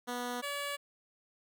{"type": "tone pair in turn", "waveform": "10% pulse", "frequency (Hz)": [244.8, 570.9], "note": ["B3", "D5"], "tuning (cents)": [-15, -49], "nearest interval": "octave + minor third", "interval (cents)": 1466, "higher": "second", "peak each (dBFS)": -27, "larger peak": "neither", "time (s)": [[0.07, 0.42], [0.42, 0.77]], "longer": "neither", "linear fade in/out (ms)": 20, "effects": []}